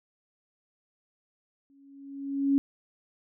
sine tone with exponential growth, 277.2 Hz, C#4, in tune, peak -18 dBFS, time 1.7-2.58 s, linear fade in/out 0 ms, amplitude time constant 190 ms, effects none

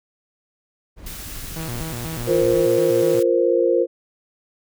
brown noise with tremolo, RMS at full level -34 dBFS, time 0.96-2.67 s, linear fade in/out 50 ms, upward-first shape sine, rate 13 Hz, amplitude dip 35%
white high-pass noise, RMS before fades -36 dBFS, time 1.06-3.23 s, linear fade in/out 5 ms, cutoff 1100 Hz, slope 96 dB/octave
sawtooth tone with vibrato, 138.7 Hz, C#3, 1 cent sharp, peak -24 dBFS, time 1.56-3.2 s, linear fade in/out 5 ms, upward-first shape square, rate 4.1 Hz, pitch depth 260 cents each way
sine chord, F suspended fourth, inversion none, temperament equal, 349.2 / 466.2 / 523.3 Hz, F4 / Bb4 / C5, 0 / 0 / 0 cents, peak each -19 dBFS, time 2.26-3.87 s, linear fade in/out 50 ms
effects none

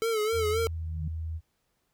square tone with vibrato, 440 Hz, A4, in tune, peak -26 dBFS, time 0.02-0.67 s, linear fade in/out 0 ms, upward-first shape sine, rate 3.8 Hz, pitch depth 77 cents each way
sine tone with pitch glide, 82.41 to 80.62 Hz, E2 to E2, 0 to -38 cents, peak -31 dBFS, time 0.32-1.41 s, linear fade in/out 50 ms, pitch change -38 cents, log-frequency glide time 0.54-1.09 s
sine tone with exponential growth, 155.56 Hz, D#3, in tune, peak -30 dBFS, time 0.62-1.08 s, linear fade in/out 5 ms, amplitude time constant 100 ms
effects pink hiss -75 dBFS RMS until 1.93 s

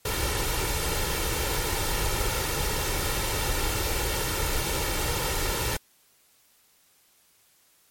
pink noise with comb filter, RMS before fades -27 dBFS, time 0.05-5.77 s, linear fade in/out 5 ms, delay 2.2 ms, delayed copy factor +0.6, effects white hiss -62 dBFS RMS until 7.9 s + MP3 64 kbps

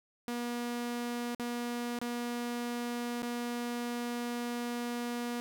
sawtooth tone with dropouts, 240 Hz, B3, 49 cents flat, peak -30 dBFS, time 0.28-5.4 s, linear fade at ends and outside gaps 0 ms, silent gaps 1.348-1.397 / 1.989-2.015 / 3.222-3.229 s, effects none

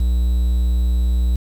triangle tone with quantisation, 60.3 Hz, B1, 41 cents flat, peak -12 dBFS, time 0-1.36 s, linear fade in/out 5 ms, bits 7, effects none

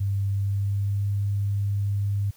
sine tone with pitch glide, 99 to 100.61 Hz, G2 to G2, +18 to +46 cents, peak -22 dBFS, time 0-2.31 s, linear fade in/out 10 ms, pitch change +28 cents, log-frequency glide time 0.34-1.07 s, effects white hiss -57 dBFS RMS until 2.36 s

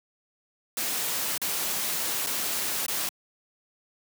white noise with dropouts, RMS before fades -29 dBFS, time 0.77-3.09 s, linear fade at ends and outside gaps 2 ms, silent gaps 1.378-1.416 / 2.264-2.269 / 2.863-2.882 s, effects high-pass 150 Hz 12 dB/octave

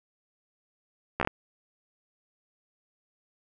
slowing click train, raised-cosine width 0.5 ms, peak -12 dBFS, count 5, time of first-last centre 1.2-1.274 s, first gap 13 ms, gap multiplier 1.24, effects none

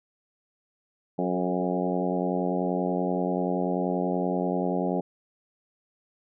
harmonic tone with a mistuned harmonic, 90.4 Hz, F#2, 40 cents flat, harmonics 2 / 3 / 4 / 5 / 6 / 7 / 8 / 9, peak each -29 / -31 / -32 / -33 / -34 / -34 / -35 / -36 dBFS, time 1.18-5.01 s, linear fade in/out 10 ms, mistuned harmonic 5, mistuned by -30 cents, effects none

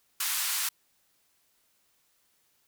white band-pass noise, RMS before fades -30 dBFS, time 0.2-0.69 s, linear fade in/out 5 ms, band 1000 to 16000 Hz, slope 24 dB/octave, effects white hiss -70 dBFS RMS until 2.67 s

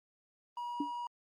triangle tone, 961 Hz, B5, 48 cents flat, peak -35 dBFS, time 0.57-1.07 s, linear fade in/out 2 ms
sine tone with exponential decay, 290 Hz, D4, 22 cents flat, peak -28 dBFS, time 0.8-0.92 s, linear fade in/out 5 ms, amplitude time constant 25 ms
effects Opus 32 kbps

